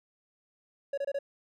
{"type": "tone bursts", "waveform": "triangle", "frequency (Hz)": 559, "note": "C#5", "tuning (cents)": 14, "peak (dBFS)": -27, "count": 4, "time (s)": [0.93, 1.189], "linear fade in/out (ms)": 5, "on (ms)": 46, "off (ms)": 25, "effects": []}